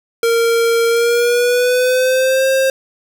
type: tone with pitch glide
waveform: square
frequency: 462.7 to 531.5 Hz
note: A#4 to C5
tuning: -13 to +27 cents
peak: -12 dBFS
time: 0.23-2.7 s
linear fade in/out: 2 ms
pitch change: +240 cents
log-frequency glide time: 0.88-2.46 s
effects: none